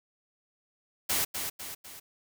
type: noise with echo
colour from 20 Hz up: white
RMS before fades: -28 dBFS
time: 1.09-1.25 s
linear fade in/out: 10 ms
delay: 250 ms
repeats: 3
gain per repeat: -6 dB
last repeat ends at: 2 s
effects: none